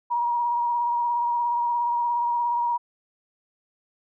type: tone with vibrato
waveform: sine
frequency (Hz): 953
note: A#5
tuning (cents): +38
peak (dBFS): -21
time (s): 0.1-2.78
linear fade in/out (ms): 20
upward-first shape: triangle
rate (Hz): 17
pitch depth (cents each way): 28
effects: none